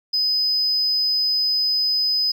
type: tone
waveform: sine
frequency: 5020 Hz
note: D#8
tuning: 15 cents sharp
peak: -16 dBFS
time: 0.13-2.32 s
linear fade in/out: 10 ms
effects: tanh soft clip ceiling -14 dBFS + 9-bit